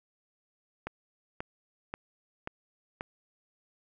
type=click train; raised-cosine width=0.5 ms; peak=-20 dBFS; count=5; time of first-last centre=0.87-3.009 s; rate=1.87 Hz; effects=none